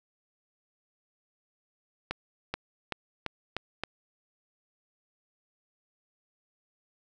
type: accelerating click train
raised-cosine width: 0.3 ms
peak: -15 dBFS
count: 6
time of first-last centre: 2.11-3.836 s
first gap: 430 ms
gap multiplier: 0.89
effects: none